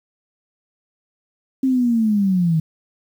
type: linear sweep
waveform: sine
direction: down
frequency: 268 to 155.56 Hz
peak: -14 dBFS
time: 1.63-2.6 s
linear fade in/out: 5 ms
effects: 8-bit

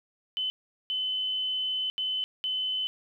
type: tone bursts at uneven times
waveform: sine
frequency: 3033 Hz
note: F#7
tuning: 42 cents sharp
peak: -27 dBFS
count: 4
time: 0.37-0.5 / 0.9-1.9 / 1.98-2.24 / 2.44-2.87 s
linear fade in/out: 0 ms
effects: 11-bit

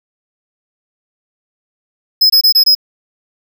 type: tone bursts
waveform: square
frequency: 5100 Hz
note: D#8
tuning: 42 cents sharp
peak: -6 dBFS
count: 5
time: 2.21-2.751 s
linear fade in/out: 10 ms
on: 89 ms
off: 24 ms
effects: none

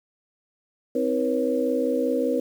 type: tone cluster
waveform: sine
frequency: 260.7 / 318.1 / 482.8 / 548 Hz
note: C4 / D#4 / B4 / C#5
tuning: -6 / +38 / -39 / -20 cents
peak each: -26 / -29 / -24 / -28 dBFS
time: 0.95-2.4 s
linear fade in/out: 5 ms
effects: 8-bit

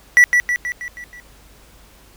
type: tone with echo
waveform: triangle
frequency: 1954 Hz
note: B6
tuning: 19 cents flat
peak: -4 dBFS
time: 0.17-0.24 s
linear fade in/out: 0 ms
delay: 160 ms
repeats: 6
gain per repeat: -5 dB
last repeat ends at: 1.2 s
effects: added 50 Hz sine -49 dBFS peak until 2.16 s + pink hiss -49 dBFS RMS until 2.16 s

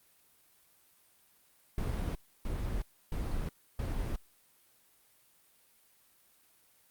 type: noise bursts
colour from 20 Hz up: brown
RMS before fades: -34 dBFS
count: 4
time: 1.78-4.16 s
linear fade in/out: 2 ms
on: 370 ms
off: 300 ms
effects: white hiss -66 dBFS RMS until 6.9 s + Opus 32 kbps

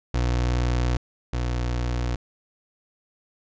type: tone pair in turn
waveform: 30% pulse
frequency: 60.8 / 60.41 Hz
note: B1 / B1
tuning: -26 / -38 cents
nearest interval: unison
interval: 12 cents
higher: first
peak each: -18 / -21 dBFS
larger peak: first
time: 0.14-0.97 / 1.33-2.16 s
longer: neither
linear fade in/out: 5 ms
effects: resampled to 16000 Hz

